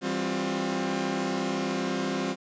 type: tone cluster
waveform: sawtooth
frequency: 166.7 / 198.8 / 264.9 / 357.8 Hz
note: E3 / G3 / C4 / F4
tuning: +20 / +25 / +22 / +42 cents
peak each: -33 / -28 / -27 / -29 dBFS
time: 0.01-2.36 s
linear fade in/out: 50 ms
effects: resampled to 16000 Hz + 10-bit